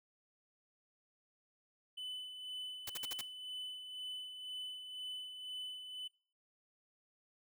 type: tone with tremolo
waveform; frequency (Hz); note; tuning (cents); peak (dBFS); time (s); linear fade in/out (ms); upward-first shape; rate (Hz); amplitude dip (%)
triangle; 3008; F#7; +28; -39; 1.97-6.08; 10; sine; 2; 50
type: noise bursts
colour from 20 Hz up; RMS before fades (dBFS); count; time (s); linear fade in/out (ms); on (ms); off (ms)
white; -42; 5; 2.87-3.213; 5; 27; 52
effects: noise-tail reverb RT60 0.5 s tail -23 dB re dry